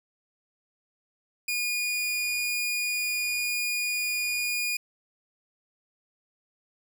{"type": "tone", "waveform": "sawtooth", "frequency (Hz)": 2443, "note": "D#7", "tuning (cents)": -32, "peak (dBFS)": -23, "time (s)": [1.48, 4.77], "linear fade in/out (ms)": 5, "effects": []}